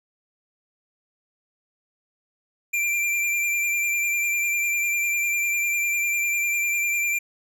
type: tone with vibrato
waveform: square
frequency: 2369 Hz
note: D7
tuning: 14 cents sharp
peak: -22 dBFS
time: 2.73-7.19 s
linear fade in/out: 10 ms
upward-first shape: sine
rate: 10 Hz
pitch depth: 26 cents each way
effects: none